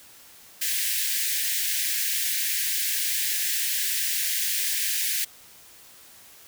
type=high-pass noise; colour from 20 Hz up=white; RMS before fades=-26 dBFS; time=0.61-5.25 s; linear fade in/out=10 ms; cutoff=1600 Hz; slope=96 dB/octave; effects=white hiss -50 dBFS RMS until 6.47 s